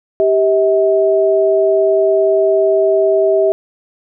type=tone pair together; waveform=sine; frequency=392 / 641.6 Hz; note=G4 / E5; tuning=0 / -47 cents; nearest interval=major sixth; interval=853 cents; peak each=-12 dBFS; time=0.2-3.52 s; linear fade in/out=0 ms; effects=none